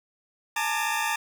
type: tone cluster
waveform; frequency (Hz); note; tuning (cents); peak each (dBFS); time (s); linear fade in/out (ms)
20% pulse; 849 / 907 / 1192; G#5 / A#5 / D6; +38 / -48 / +25; -25 / -23 / -27; 0.56-1.16; 5
effects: none